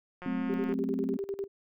click train, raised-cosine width 0.5 ms, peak -28 dBFS, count 92, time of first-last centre 0.22-0.726 s, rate 180 Hz
sine chord, F# diminished, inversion none, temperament equal with one note detuned, 185 / 217.3 / 261.6 Hz, F#3 / A3 / C4, 0 / -21 / 0 cents, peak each -37 / -35 / -31 dBFS, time 0.26-1.17 s, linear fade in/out 2 ms
sine tone with tremolo, 395.3 Hz, G4, 15 cents sharp, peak -30 dBFS, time 0.49-1.48 s, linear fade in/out 10 ms, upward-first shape square, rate 10 Hz, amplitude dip 80%
effects none

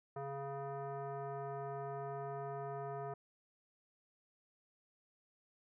sine tone with frequency modulation, 138.59 Hz, C#3, in tune, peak -40 dBFS, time 0.16-3.14 s, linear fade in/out 5 ms, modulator 555 Hz, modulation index 1.6, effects none

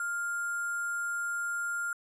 sine tone with sample-and-hold, 1400 Hz, F6, 4 cents sharp, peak -30 dBFS, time 0-1.93 s, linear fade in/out 2 ms, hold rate 8820 Hz, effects resampled to 22050 Hz

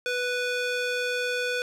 square tone with band-pass filter, 493.9 Hz, B4, in tune, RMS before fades -28 dBFS, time 0.06-1.62 s, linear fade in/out 0 ms, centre 2300 Hz, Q 0.7, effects 9-bit

